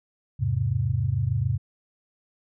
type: chord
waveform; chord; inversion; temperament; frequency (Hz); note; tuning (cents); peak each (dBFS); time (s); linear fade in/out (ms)
sine; E augmented; none; equal; 82.41 / 103.83 / 130.81; E2 / G#2 / B#2; 0 / 0 / 0; -30 / -25 / -25; 0.39-1.58; 20
effects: none